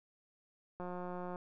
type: click train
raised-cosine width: 1 ms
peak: -30 dBFS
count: 101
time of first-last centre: 0.8-1.359 s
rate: 179 Hz
effects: none